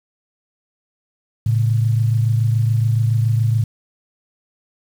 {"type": "tone pair together", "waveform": "sine", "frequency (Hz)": [111.5, 138.58], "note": ["A2", "C#3"], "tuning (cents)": [23, 0], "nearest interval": "major third", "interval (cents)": 377, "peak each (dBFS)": [-14, -22], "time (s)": [1.46, 3.64], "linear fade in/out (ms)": 5, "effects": ["7-bit"]}